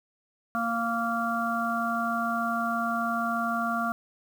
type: harmonic tone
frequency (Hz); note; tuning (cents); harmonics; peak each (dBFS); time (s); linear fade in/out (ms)
231.6; A#3; -11; 1 / 3 / 5 / 6; -31 / -31 / -31 / -31; 0.55-3.92; 0
effects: 8-bit